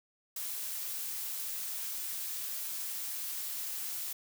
blue noise, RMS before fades -38 dBFS, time 0.36-4.13 s, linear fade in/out 5 ms, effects none

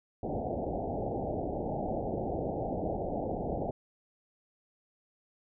white low-pass noise, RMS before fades -34 dBFS, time 0.23-3.71 s, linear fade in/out 2 ms, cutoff 800 Hz, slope 96 dB/octave, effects none

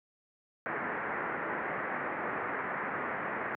white low-pass noise, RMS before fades -35 dBFS, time 0.66-3.55 s, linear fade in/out 0 ms, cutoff 2000 Hz, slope 48 dB/octave, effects high-pass 200 Hz 12 dB/octave

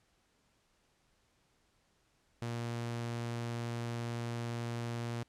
sawtooth tone, 117.9 Hz, A#2, 20 cents sharp, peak -32 dBFS, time 2.42-5.23 s, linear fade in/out 0 ms, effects pink hiss -73 dBFS RMS until 5.28 s + low-pass 9000 Hz 12 dB/octave

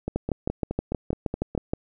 two click trains, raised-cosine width 2 ms, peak -11 / -14 dBFS, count 11 / 8, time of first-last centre 0.16-1.735 / 0.08-1.551 s, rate 6.35 / 4.76 Hz, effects none

